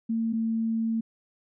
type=tone pair in turn; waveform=sine; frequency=226.5 / 225.3 Hz; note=A#3 / A3; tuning=-50 / +41 cents; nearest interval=unison; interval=9 cents; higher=first; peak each=-24 dBFS; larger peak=neither; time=0.09-0.33 / 0.33-1.01 s; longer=second; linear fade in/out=10 ms; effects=none